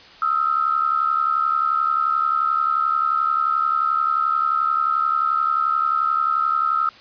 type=tone pair together; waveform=sine; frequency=1268.6 / 1340 Hz; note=D#6 / E6; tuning=+33 / +28 cents; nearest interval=minor second; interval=95 cents; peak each=-20 dBFS; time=0.22-6.89 s; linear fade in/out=2 ms; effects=white hiss -45 dBFS RMS until 7 s + resampled to 11025 Hz